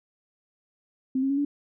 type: tone with pitch steps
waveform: sine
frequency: 261.5 / 269.8 / 278.3 / 287.2 Hz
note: C4 / C#4 / C#4 / D4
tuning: -1 / -47 / +7 / -39 cents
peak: -22 dBFS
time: 1.15-1.45 s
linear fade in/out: 5 ms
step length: 75 ms
effects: none